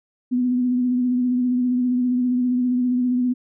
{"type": "tone with vibrato", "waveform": "sine", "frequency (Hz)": 248.8, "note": "B3", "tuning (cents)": 13, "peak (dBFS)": -17, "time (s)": [0.31, 3.34], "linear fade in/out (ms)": 20, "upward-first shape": "triangle", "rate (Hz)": 15, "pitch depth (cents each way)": 35, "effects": []}